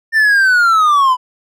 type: linear sweep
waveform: triangle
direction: down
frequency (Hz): 1805 to 987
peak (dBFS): -6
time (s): 0.12-1.17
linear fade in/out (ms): 50
effects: none